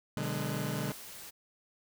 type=chord; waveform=sawtooth; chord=G# half-diminished seventh; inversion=first; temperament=just; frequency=124.59 / 149.51 / 186.89 / 207.7 Hz; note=B2 / D3 / F#3 / G#3; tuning=+16 / +31 / +18 / 0 cents; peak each=-34 / -32 / -37 / -35 dBFS; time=0.17-0.92 s; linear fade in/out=0 ms
type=noise; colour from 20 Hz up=white; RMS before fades=-47 dBFS; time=0.22-1.31 s; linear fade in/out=20 ms
effects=none